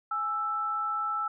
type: tone pair together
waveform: sine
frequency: 833 / 1322.3 Hz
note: G#5 / E6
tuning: +5 / +5 cents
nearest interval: minor sixth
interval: 800 cents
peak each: -37 / -28 dBFS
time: 0.11-1.28 s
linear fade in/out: 5 ms
effects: none